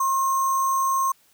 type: tone with sample-and-hold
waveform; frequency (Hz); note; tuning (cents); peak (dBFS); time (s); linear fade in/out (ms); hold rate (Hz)
sine; 1072; C6; +42; -19; 0-1.12; 5; 7350
effects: white hiss -60 dBFS RMS until 1.33 s